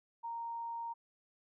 sine tone, 929 Hz, A#5, 6 cents flat, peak -38 dBFS, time 0.23-0.94 s, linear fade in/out 20 ms, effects none

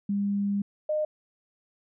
sine tone pair in turn, 201.3 / 611.3 Hz, G3 / D#5, +46 / -31 cents, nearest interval octave + perfect fifth, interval 1923 cents, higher second, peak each -24 dBFS, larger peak neither, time 0.09-0.62 / 0.89-1.05 s, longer first, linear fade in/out 5 ms, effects none

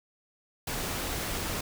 pink noise, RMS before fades -33 dBFS, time 0.67-1.61 s, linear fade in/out 5 ms, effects none

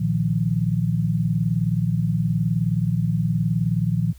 sine chord, Bb suspended fourth, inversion none, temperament equal, 116.54 / 155.56 / 174.61 Hz, Bb2 / Eb3 / F3, 0 / 0 / 0 cents, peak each -23 dBFS, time 0-4.13 s, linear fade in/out 10 ms, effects added 64 Hz sine -42 dBFS peak until 4.18 s + white hiss -57 dBFS RMS until 4.18 s

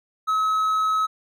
triangle tone, 1284 Hz, E6, 46 cents flat, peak -17 dBFS, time 0.27-1.07 s, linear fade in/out 20 ms, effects none

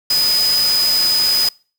sine tone in noise, 4993 Hz, D#8, 5 cents sharp, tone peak -13 dBFS, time 0.1-1.49 s, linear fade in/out 5 ms, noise white, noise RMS -23 dBFS, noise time 0.1-1.49 s, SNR +7 dB, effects noise-tail reverb RT60 0.4 s tail -26 dB re dry

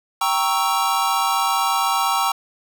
square chord, G diminished seventh, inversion none, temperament equal, 784 / 932.3 / 1108.7 / 1318.5 Hz, G5 / Bb5 / Db6 / Fb6, 0 / 0 / 0 / 0 cents, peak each -24 dBFS, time 0.21-2.32 s, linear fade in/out 5 ms, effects 8-bit

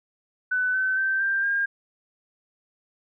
sine tone with pitch steps, 1500 / 1527.1 / 1554.7 / 1582.8 / 1611.4 Hz, F#6 / G6 / G6 / G6 / G6, +23 / -46 / -15 / +16 / +47 cents, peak -21 dBFS, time 0.51-1.66 s, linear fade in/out 10 ms, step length 230 ms, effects none

